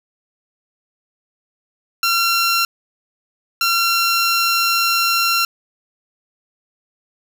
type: tone bursts at uneven times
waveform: 15% pulse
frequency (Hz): 1367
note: F6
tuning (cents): -37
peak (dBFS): -8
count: 2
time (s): 2.03-2.65 / 3.61-5.45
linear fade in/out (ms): 2
effects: none